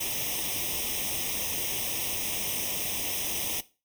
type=noise with comb filter; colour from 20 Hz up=white; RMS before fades=-31 dBFS; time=0-3.61 s; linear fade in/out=10 ms; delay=0.34 ms; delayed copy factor=+0.9; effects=noise-tail reverb RT60 0.3 s tail -17 dB re dry